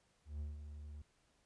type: tone with ADSR envelope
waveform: triangle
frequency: 74.1 Hz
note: D2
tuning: 16 cents sharp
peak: -37 dBFS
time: 0.25-1.02 s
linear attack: 150 ms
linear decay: 170 ms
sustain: -8 dB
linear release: 5 ms
effects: pink hiss -75 dBFS RMS until 1.45 s + resampled to 22050 Hz